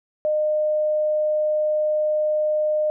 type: tone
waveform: sine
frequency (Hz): 610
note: D#5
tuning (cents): -34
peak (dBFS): -18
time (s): 0.25-2.9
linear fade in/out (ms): 0
effects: none